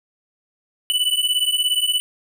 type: beating tone pair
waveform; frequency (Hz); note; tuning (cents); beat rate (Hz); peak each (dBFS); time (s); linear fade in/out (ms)
square; 2969 / 2986; F#7 / F#7; +5 / +15; 17; -21; 0.9-2; 0
effects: none